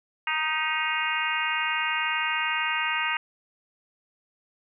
harmonic tone with a mistuned harmonic, 311.1 Hz, D#4, in tune, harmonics 3 / 4 / 5 / 6 / 7 / 8 / 9, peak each -32 / -32 / -32 / -32 / -32 / -32 / -32 dBFS, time 0.27-3.17 s, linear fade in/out 2 ms, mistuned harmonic 6, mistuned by +40 cents, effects none

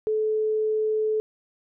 sine tone, 432.8 Hz, A4, 29 cents flat, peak -21 dBFS, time 0.07-1.2 s, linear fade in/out 0 ms, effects none

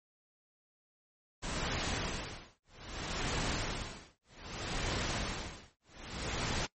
pink noise with tremolo, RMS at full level -34 dBFS, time 1.42-6.67 s, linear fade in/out 20 ms, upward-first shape sine, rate 0.63 Hz, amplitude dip 100%, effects noise-tail reverb RT60 0.1 s tail -21 dB re dry + MP3 32 kbps

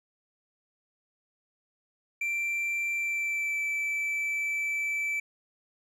triangle tone with pitch glide, 2353 to 2319 Hz, D7 to D7, +3 to -22 cents, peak -26 dBFS, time 2.21-5.2 s, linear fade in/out 5 ms, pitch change -25 cents, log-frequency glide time 2.94-3.6 s, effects none

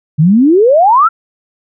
sine exponential sweep, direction up, 143.3 to 1404 Hz, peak -4 dBFS, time 0.18-1.09 s, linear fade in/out 20 ms, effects none

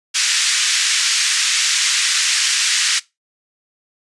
white band-pass noise, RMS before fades -17 dBFS, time 0.14-3 s, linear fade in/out 20 ms, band 1600 to 7400 Hz, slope 24 dB/octave, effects noise-tail reverb RT60 0.2 s tail -20 dB re dry + resampled to 24000 Hz

